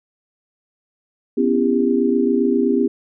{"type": "chord", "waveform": "sine", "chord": "C# half-diminished seventh", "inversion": "third", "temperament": "just", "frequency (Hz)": [249.5, 277.2, 332.6, 399.1], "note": ["B3", "C#4", "E4", "G4"], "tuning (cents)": [18, 0, 16, 31], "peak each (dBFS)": [-18, -21, -22, -19], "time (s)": [1.37, 2.88], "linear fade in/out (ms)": 10, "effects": []}